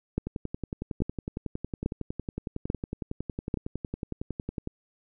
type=two click trains; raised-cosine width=3 ms; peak=-19 / -13 dBFS; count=49 / 5; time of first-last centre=0.27-4.674 / 0.18-3.541 s; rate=10.9 / 1.19 Hz; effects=none